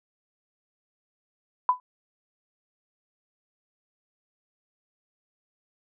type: tone with exponential decay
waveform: sine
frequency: 1000 Hz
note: B5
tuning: 21 cents sharp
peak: -13 dBFS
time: 1.69-1.8 s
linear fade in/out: 1 ms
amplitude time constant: 23 ms
effects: none